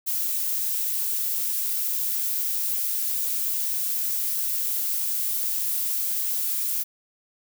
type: noise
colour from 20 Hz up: violet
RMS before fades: -26 dBFS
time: 0.06-6.84 s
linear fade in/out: 20 ms
effects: none